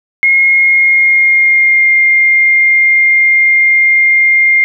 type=tone with pitch glide; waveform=sine; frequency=2152 to 2114 Hz; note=C7 to C7; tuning=+48 to +17 cents; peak=-5 dBFS; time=0.23-4.64 s; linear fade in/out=0 ms; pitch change=-31 cents; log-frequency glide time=0.45-1.94 s; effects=none